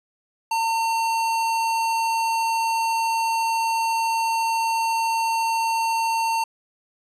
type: tone with hard clipping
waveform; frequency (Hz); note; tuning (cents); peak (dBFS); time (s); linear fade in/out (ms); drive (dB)
sine; 907; A#5; -48; -22; 0.51-6.44; 5; 18
effects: resampled to 32000 Hz